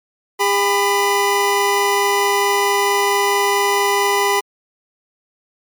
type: tone pair together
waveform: 25% pulse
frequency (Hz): 403.3 / 996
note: G4 / B5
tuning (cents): +49 / +14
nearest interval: octave + major third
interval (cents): 1565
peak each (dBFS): -13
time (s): 0.39-4.41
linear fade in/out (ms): 20
effects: MP3 96 kbps